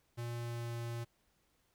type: tone with pitch glide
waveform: square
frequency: 118.6 to 117.51 Hz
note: A#2 to A#2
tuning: +30 to +14 cents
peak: -39 dBFS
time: 0.17-1.05 s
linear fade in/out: 20 ms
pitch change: -16 cents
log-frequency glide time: 0.36-0.77 s
effects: pink hiss -75 dBFS RMS until 1.74 s